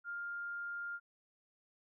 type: tone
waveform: sine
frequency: 1403 Hz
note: F6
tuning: 8 cents sharp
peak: -39 dBFS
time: 0.04-1 s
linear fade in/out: 50 ms
effects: none